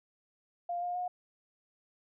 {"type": "tone with pitch steps", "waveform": "sine", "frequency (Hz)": [698.5, 709.5, 720.6], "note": ["F5", "F5", "F#5"], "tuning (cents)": [0, 27, -46], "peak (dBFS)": -32, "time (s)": [0.69, 1.08], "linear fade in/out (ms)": 5, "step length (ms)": 130, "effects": []}